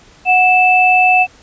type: tone pair together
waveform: sine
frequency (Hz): 737.2 / 2637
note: F#5 / E7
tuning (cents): -7 / 0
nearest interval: octave + minor seventh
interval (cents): 2207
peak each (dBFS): -10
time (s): 0.25-1.27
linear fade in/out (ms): 50
effects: pink hiss -45 dBFS RMS until 1.42 s + resampled to 16000 Hz